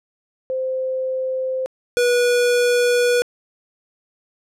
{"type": "tone pair in turn", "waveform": ["sine", "square"], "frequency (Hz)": [520, 486.5], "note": ["C5", "B4"], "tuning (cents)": [-11, -26], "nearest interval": "minor second", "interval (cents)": 115, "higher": "first", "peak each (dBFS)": [-20, -15], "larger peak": "second", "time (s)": [[0.5, 1.66], [1.97, 3.22]], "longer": "second", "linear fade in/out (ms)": 0, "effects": ["low-pass 12000 Hz 12 dB/octave"]}